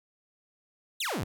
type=exponential sweep; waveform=sawtooth; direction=down; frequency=4186 to 73.42 Hz; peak=-26 dBFS; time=1-1.24 s; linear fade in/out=5 ms; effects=none